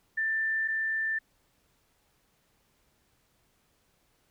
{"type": "tone pair in turn", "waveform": "sine", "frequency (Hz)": [1777, 1777], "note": ["A6", "A6"], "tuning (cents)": [17, 17], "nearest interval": "unison", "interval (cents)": 0, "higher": "neither", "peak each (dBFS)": [-26, -27], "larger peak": "first", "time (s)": [[0.17, 0.68], [0.68, 1.19]], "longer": "neither", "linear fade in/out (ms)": 10, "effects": ["pink hiss -70 dBFS RMS until 4.3 s"]}